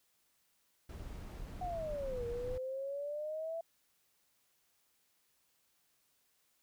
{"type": "noise", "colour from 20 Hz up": "brown", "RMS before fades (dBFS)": -45, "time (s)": [0.89, 2.58], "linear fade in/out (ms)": 5}
{"type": "exponential two-way sweep", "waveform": "sine", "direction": "down then up", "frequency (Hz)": [740, 470, 669], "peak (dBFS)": -37, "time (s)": [1.61, 3.61], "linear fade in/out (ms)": 5, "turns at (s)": 2.26}
{"effects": ["white hiss -75 dBFS RMS until 6.62 s"]}